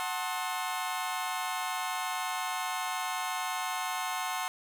sawtooth chord, F# diminished seventh, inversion none, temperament just, 740 / 888 / 1065.6 / 1278.7 Hz, F#5 / A5 / C6 / Eb6, 0 / +16 / +31 / +47 cents, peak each -32 / -34 / -32 / -38 dBFS, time 0-4.48 s, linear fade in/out 0 ms, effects none

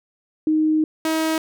sine / sawtooth tone pair in turn, 311.1 / 318.7 Hz, D#4 / D#4, 0 / +42 cents, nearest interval unison, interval 42 cents, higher second, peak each -15 / -15 dBFS, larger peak neither, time 0.47-0.84 / 1.05-1.38 s, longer first, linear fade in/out 2 ms, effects none

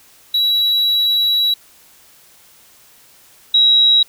triangle / sine tone pair in turn, 3903 / 3860 Hz, B7 / B7, -21 / -40 cents, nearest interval unison, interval 19 cents, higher first, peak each -11 / -8 dBFS, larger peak second, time 0.34-1.54 / 3.54-4.03 s, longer first, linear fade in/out 5 ms, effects white hiss -48 dBFS RMS until 4.08 s

